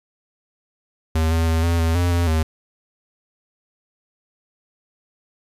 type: tone with pitch steps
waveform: square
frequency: 80 / 82.1 / 81.3 / 84.6 / 81.9 / 87.8 / 86.2 / 79.5 Hz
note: D#2 / E2 / E2 / E2 / E2 / F2 / F2 / D#2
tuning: +49 / -6 / -23 / +45 / -11 / +10 / -22 / +38 cents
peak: -17 dBFS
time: 1.15-2.43 s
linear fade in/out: 5 ms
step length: 160 ms
effects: resampled to 32000 Hz + 9-bit